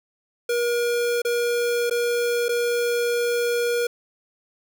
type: tone with dropouts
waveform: square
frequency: 477.3 Hz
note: A#4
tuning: 41 cents sharp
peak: -21 dBFS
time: 0.49-3.87 s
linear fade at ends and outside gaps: 5 ms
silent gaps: 1.219-1.249 / 1.898-1.909 / 2.484-2.49 s
effects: none